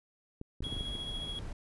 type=clicks; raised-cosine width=3 ms; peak=-28 dBFS; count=7; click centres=0.414 / 0.606 / 0.667 / 0.726 / 0.766 / 0.809 / 0.953 s
type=noise; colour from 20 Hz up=brown; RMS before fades=-41 dBFS; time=0.62-1.53 s; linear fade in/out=5 ms
type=tone with tremolo; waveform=triangle; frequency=3322 Hz; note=G#7; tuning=in tune; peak=-35 dBFS; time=0.64-1.39 s; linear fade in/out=0 ms; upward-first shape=sine; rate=14 Hz; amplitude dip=40%
effects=resampled to 24000 Hz